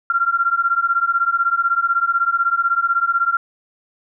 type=beating tone pair; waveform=sine; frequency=1370 / 1386 Hz; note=F6 / F6; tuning=-34 / -14 cents; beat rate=16 Hz; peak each=-18 dBFS; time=0.1-3.37 s; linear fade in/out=2 ms; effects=none